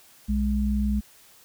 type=tone pair together; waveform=sine; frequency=61.8 / 207.7 Hz; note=B1 / G#3; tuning=+2 / 0 cents; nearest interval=octave + major sixth; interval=2098 cents; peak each=-24 dBFS; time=0.28-1.01 s; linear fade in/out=20 ms; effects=white hiss -54 dBFS RMS until 1.44 s